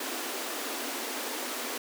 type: high-pass noise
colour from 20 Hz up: pink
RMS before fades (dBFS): -35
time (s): 0-1.78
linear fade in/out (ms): 5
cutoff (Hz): 240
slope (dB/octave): 96
effects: none